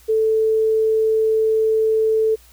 sine tone, 440 Hz, A4, in tune, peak -14 dBFS, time 0.08-2.36 s, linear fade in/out 20 ms, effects added 60 Hz sine -49 dBFS peak until 2.52 s + white hiss -51 dBFS RMS until 2.52 s

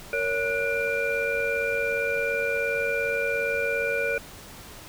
sine tone cluster, 462.7 / 560 / 1466 / 2378 Hz, A#4 / C#5 / F#6 / D7, -13 / +18 / -16 / +21 cents, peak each -29 dBFS, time 0.13-4.18 s, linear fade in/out 2 ms, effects pink hiss -44 dBFS RMS until 4.88 s

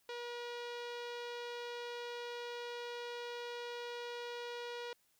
sawtooth tone with low-pass filter, 480 Hz, B4, 49 cents flat, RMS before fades -44 dBFS, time 0.09-4.93 s, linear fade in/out 2 ms, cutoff 4100 Hz, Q 1.6, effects white hiss -74 dBFS RMS until 5.19 s

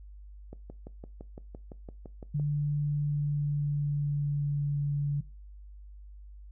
click train, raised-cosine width 2 ms, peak -30 dBFS, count 12, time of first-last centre 0.53-2.398 s, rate 5.89 Hz
sine tone with pitch glide, 146.6 to 143.83 Hz, D3 to D3, -3 to -36 cents, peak -26 dBFS, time 2.34-5.21 s, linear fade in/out 10 ms, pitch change -33 cents, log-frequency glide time 2.93-4.81 s
effects noise-tail reverb RT60 0.3 s tail -21 dB re dry + added 50 Hz sine -45 dBFS peak until 6.51 s

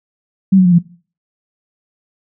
sine tone with pitch steps, 191.6 / 184.86 / 178.36 / 172.08 Hz, G3 / F#3 / F3 / F3, -39 / -1 / +37 / -25 cents, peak -5 dBFS, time 0.52-0.788 s, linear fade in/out 10 ms, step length 67 ms, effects noise-tail reverb RT60 0.4 s tail -18 dB re dry

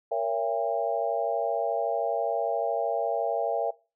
sine chord, A# diminished seventh, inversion none, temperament just, 466.2 / 559.4 / 671.3 / 805.5 Hz, A#4 / C#5 / E5 / G5, 0 / +16 / +31 / +47 cents, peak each -31 / -31 / -29 / -32 dBFS, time 0.11-3.71 s, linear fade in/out 10 ms, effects noise-tail reverb RT60 0.3 s tail -20 dB re dry

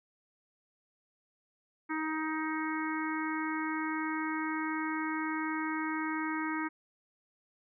harmonic tone, 313.8 Hz, D#4, 15 cents sharp, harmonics 1 / 3 / 4 / 5 / 6 / 7, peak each -34 / -39 / -40 / -41 / -42 / -42 dBFS, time 1.89-6.69 s, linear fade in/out 20 ms, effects none

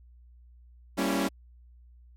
sawtooth chord, G diminished seventh, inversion none, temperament equal with one note detuned, 196 / 233.1 / 277.2 / 334.6 Hz, G3 / Bb3 / Db4 / Fb4, 0 / 0 / 0 / +26 cents, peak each -26 / -30 / -25 / -29 dBFS, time 0.97-1.29 s, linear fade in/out 20 ms, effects added 60 Hz sine -51 dBFS peak until 2.16 s + MP3 64 kbps

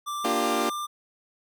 square tone with pitch glide, 1176 to 1190.4 Hz, D6 to D6, +2 to +23 cents, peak -30 dBFS, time 0.06-0.87 s, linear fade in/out 20 ms, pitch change +21 cents, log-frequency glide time 0.19-0.27 s
20% pulse chord, G minor seventh, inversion first, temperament equal, 233.1 / 293.7 / 349.2 / 392 Hz, Bb3 / D4 / F4 / G4, 0 / 0 / 0 / 0 cents, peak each -25 dBFS, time 0.24-0.7 s, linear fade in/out 10 ms
effects none

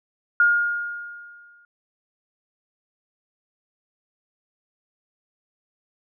sine tone with exponential decay, 1421 Hz, F6, 30 cents sharp, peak -12 dBFS, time 0.4-1.65 s, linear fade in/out 2 ms, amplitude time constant 270 ms, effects none

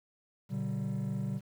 triangle tone cluster, 120.9 / 144.8 / 192.8 Hz, B2 / D3 / G3, -36 / -24 / -28 cents, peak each -34 / -34 / -33 dBFS, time 0.49-1.41 s, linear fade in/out 50 ms, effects tanh soft clip ceiling -23 dBFS + 10-bit

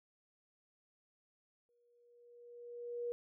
sine tone with exponential growth, 478.6 Hz, A#4, 46 cents sharp, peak -35 dBFS, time 1.69-3.12 s, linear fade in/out 0 ms, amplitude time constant 310 ms, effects none

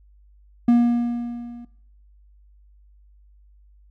triangle tone with level ramp, 238.3 Hz, A#3, 38 cents sharp, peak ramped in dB -9 to -35 dBFS, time 0.68-1.65 s, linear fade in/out 5 ms, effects noise-tail reverb RT60 0.7 s tail -20 dB re dry + added 50 Hz sine -50 dBFS peak until 3.9 s

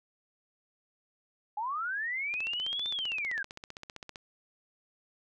sine linear two-way sweep, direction up then down, 810 to 3607 to 1530 Hz, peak -31 dBFS, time 1.57-3.43 s, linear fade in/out 5 ms, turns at 2.89 s
click train, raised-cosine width 0.2 ms, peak -25 dBFS, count 29, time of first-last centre 2.34-4.158 s, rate 15.4 Hz
effects none

